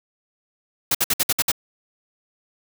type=noise bursts; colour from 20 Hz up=white; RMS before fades=-19 dBFS; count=7; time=0.91-1.517 s; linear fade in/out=5 ms; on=37 ms; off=58 ms; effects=none